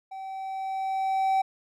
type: tone with level ramp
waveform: triangle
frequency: 769 Hz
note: G5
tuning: 33 cents flat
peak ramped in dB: -34 to -18 dBFS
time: 0.11-1.42 s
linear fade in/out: 10 ms
effects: none